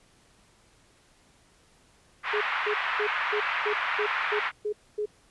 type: band-pass noise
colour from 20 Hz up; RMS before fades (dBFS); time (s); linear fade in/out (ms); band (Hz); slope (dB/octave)
pink; -29; 2.23-4.52; 50; 1000 to 2500; 24
type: tone bursts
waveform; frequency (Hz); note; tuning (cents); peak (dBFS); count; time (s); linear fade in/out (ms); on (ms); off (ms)
sine; 420; G#4; +19; -26; 9; 2.33-5.059; 10; 81; 250
effects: pink hiss -61 dBFS RMS until 5.3 s + resampled to 24000 Hz